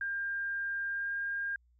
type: tone with pitch glide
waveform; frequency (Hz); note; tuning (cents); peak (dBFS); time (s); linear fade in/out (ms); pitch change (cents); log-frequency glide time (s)
sine; 1600 to 1610.2; G6 to G6; +35 to +46; -32; 0.01-1.56; 2; +11; 0.89-1.13
effects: added 60 Hz sine -64 dBFS peak until 1.79 s